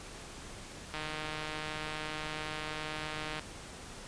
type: click train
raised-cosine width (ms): 0.3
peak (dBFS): -22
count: 379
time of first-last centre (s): 0.94-3.395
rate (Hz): 154
effects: pink hiss -47 dBFS RMS until 4.07 s + resampled to 22050 Hz